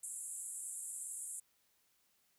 pink band-pass noise, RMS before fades -45 dBFS, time 0.03-1.4 s, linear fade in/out 5 ms, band 7400 to 11000 Hz, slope 96 dB/octave, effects white hiss -75 dBFS RMS until 2.38 s

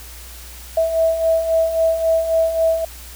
sine beating tone pair, 650 / 653.7 Hz, E5 / E5, -24 / -15 cents, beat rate 3.7 Hz, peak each -22 / -15 dBFS, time 0.77-2.85 s, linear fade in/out 5 ms, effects added 60 Hz sine -37 dBFS peak until 3.15 s + white hiss -39 dBFS RMS until 3.15 s

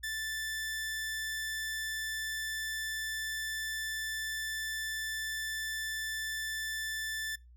sawtooth tone, 1761 Hz, A6, 1 cent sharp, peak -31 dBFS, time 0.03-7.36 s, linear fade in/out 10 ms, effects noise-tail reverb RT60 0.2 s tail -21 dB re dry + added 60 Hz sine -53 dBFS peak until 7.56 s

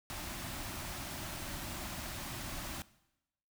pink band-stop noise, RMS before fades -42 dBFS, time 0.1-2.82 s, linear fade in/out 0 ms, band 380 to 540 Hz, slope 96 dB/octave, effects noise-tail reverb RT60 0.9 s tail -19 dB re dry

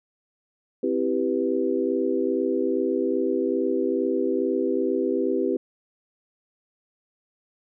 sine chord, C major seventh, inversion none, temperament equal, 261.6 / 329.6 / 392 / 493.9 Hz, C4 / E4 / G4 / B4, 0 / 0 / 0 / 0 cents, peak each -27 / -27 / -25 / -28 dBFS, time 0.83-5.57 s, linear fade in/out 5 ms, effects none

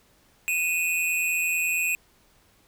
square tone pair together, 2489 / 2658 Hz, D#7 / E7, 0 / +14 cents, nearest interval minor second, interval 114 cents, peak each -25 / -29 dBFS, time 0.48-1.95 s, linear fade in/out 0 ms, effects pink hiss -61 dBFS RMS until 2.67 s

